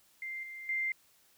sine tone with level steps, 2093 Hz, C7, in tune, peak -37 / -42 / -30 dBFS, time 0.22-0.92 s, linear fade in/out 2 ms, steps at 0.43 / 0.69 s, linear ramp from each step 2 ms, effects white hiss -66 dBFS RMS until 1.37 s

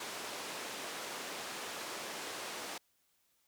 pink band-pass noise, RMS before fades -43 dBFS, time 0-2.78 s, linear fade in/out 5 ms, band 380 to 9200 Hz, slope 12 dB/octave, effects white hiss -75 dBFS RMS until 3.47 s

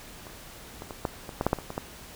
clicks, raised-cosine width 1 ms, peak -28 / -23 / -22 / -12 / -23 / -12 / -8 / -8 / -22 / -21 / -15 dBFS, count 11, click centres 0.268 / 0.821 / 0.908 / 1.052 / 1.292 / 1.411 / 1.466 / 1.531 / 1.587 / 1.704 / 1.779 s, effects pink hiss -46 dBFS RMS until 2.15 s

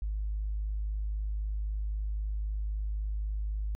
sine tone, 51.91 Hz, G#1, in tune, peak -29 dBFS, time 0.02-3.75 s, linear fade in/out 0 ms, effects tanh soft clip ceiling -25 dBFS

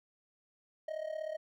triangle tone with amplitude modulation, 626 Hz, D#5, 10 cents sharp, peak -31 dBFS, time 0.88-1.37 s, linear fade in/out 5 ms, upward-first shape sine, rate 36.4 Hz, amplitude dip 80%, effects none

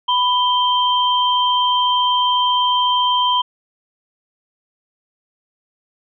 sine tone pair together, 993 / 3143 Hz, B5 / G7, +9 / +4 cents, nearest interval octave + minor sixth, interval 1995 cents, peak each -15 / -18 dBFS, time 0.08-3.42 s, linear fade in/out 10 ms, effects none

